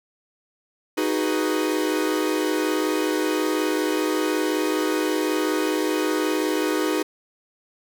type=chord; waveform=45% pulse; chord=G# minor seventh; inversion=second; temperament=equal; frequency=311.1 / 370 / 415.3 / 493.9 Hz; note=D#4 / F#4 / G#4 / B4; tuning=0 / 0 / 0 / 0 cents; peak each=-24 / -27 / -28 / -29 dBFS; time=0.97-7.03 s; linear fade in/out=10 ms; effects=none

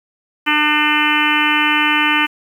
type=harmonic tone with a mistuned harmonic; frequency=300 Hz; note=D4; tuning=37 cents sharp; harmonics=1 / 3 / 4 / 5 / 6 / 7 / 8 / 9 / 10; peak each=-21 / -21 / -21 / -21 / -21 / -21 / -21 / -21 / -21 dBFS; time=0.46-2.27 s; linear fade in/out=20 ms; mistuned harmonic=9; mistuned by=-25 cents; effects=7-bit

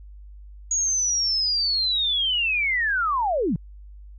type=linear sweep; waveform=sine; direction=down; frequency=6730 to 135.3 Hz; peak=-20 dBFS; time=0.71-3.56 s; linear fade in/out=2 ms; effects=added 50 Hz sine -40 dBFS peak until 4.18 s

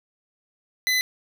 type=tone; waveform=25% pulse; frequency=2013 Hz; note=B6; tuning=33 cents sharp; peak=-16 dBFS; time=0.87-1.01 s; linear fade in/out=0 ms; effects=none

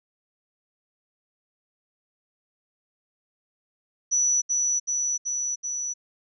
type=tone with echo; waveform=sine; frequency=5920 Hz; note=F#8; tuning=in tune; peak=-19 dBFS; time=4.11-4.42 s; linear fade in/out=20 ms; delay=380 ms; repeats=4; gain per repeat=-2 dB; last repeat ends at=5.94 s; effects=none

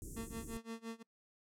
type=band-stop noise; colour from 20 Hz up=pink; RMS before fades=-47 dBFS; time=0.02-0.57 s; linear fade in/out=0 ms; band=420 to 6700 Hz; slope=48 dB/octave
type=tone with tremolo; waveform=30% pulse; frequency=227.4 Hz; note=A#3; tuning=43 cents flat; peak=-38 dBFS; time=0.16-1.03 s; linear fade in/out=10 ms; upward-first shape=sine; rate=5.8 Hz; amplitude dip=95%
effects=noise-tail reverb RT60 0.1 s tail -25 dB re dry + low-pass 11000 Hz 12 dB/octave

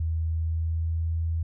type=tone with pitch glide; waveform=sine; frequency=80.9 to 82.08 Hz; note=E2 to E2; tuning=-32 to -7 cents; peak=-24 dBFS; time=0-1.43 s; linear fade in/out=5 ms; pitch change=+25 cents; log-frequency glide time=0.25-1.15 s; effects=none

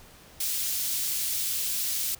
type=high-pass noise; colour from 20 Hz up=white; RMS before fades=-29 dBFS; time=0.4-2.15 s; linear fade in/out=5 ms; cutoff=3400 Hz; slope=12 dB/octave; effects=pink hiss -52 dBFS RMS until 2.19 s

